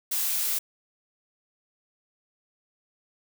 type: noise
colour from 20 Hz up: blue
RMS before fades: -27 dBFS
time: 0.11-0.59 s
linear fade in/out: 10 ms
effects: none